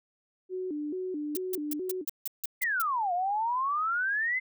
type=tone with vibrato; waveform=sine; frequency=331.9 Hz; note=E4; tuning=12 cents sharp; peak=-31 dBFS; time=0.49-2.05 s; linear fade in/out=50 ms; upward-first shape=square; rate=2.3 Hz; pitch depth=190 cents each way
type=noise bursts; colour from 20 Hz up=violet; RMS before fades=-32 dBFS; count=9; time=1.35-2.819 s; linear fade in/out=2 ms; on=21 ms; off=160 ms
type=exponential two-way sweep; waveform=sine; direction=down then up; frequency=2088 to 692 to 2088 Hz; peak=-26 dBFS; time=2.61-4.4 s; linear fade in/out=20 ms; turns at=3.13 s
effects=none